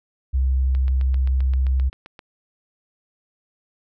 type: tone with vibrato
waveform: sine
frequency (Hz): 65.41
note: C2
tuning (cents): 0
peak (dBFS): -16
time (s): 0.33-1.9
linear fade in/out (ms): 20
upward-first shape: triangle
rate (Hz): 12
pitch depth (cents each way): 10
type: click train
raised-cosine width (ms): 0.3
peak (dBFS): -24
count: 12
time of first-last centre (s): 0.75-2.192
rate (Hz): 7.63
effects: none